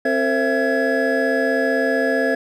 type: tone cluster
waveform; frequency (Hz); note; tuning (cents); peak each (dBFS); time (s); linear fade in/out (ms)
triangle; 264 / 454.4 / 530 / 668 / 1683; C4 / A#4 / C5 / E5 / G#6; +16 / -44 / +22 / +23 / +23; -21; 0.05-2.35; 5
effects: none